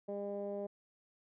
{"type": "tone with low-pass filter", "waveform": "15% pulse", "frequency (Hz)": 201.9, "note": "G#3", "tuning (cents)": -49, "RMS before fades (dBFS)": -40, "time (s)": [0.08, 0.67], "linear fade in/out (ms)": 10, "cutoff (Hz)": 560, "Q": 3.1, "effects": []}